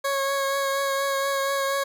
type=tone with vibrato; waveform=20% pulse; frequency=550 Hz; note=C#5; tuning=14 cents flat; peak=-18 dBFS; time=0.04-1.84 s; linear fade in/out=10 ms; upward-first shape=triangle; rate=4.2 Hz; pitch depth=20 cents each way; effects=none